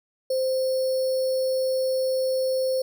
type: tone with sample-and-hold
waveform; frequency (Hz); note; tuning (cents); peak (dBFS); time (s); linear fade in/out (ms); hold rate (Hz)
sine; 521; C5; -7; -21; 0.3-2.82; 5; 4900
effects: none